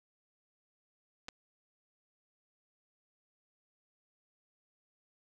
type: clicks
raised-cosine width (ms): 0.2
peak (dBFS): -26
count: 2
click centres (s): 1.284 / 1.288
effects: none